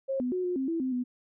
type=tone with pitch steps; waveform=sine; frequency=538 / 249.4 / 365.7 / 358.4 / 265.7 / 331 / 259.4 / 248.2 Hz; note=C5 / B3 / F#4 / F4 / C4 / E4 / C4 / B3; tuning=+48 / +17 / -20 / +45 / +27 / +7 / -15 / +9 cents; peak=-27 dBFS; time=0.08-1.04 s; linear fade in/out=20 ms; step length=120 ms; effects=none